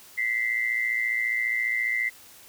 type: tone pair together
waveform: sine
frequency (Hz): 1961.3 / 2076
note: B6 / C7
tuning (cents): -13 / -14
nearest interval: minor second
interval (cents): 99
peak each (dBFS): -28 / -25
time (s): 0.17-2.1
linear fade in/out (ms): 20
effects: white hiss -50 dBFS RMS until 2.48 s